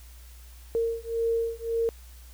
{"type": "beating tone pair", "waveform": "sine", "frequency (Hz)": [458.4, 460.2], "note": ["A#4", "A#4"], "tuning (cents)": [-29, -22], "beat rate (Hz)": 1.8, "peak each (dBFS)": -28, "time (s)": [0.75, 1.89], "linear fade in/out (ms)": 0, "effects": ["added 60 Hz sine -45 dBFS peak until 2.33 s", "white hiss -55 dBFS RMS until 2.33 s"]}